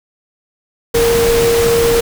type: tone in noise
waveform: sine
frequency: 465.6 Hz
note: A#4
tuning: 2 cents flat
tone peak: -10 dBFS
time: 0.94-2.01 s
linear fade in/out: 10 ms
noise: pink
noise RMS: -18 dBFS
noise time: 0.94-2.01 s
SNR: +5 dB
effects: none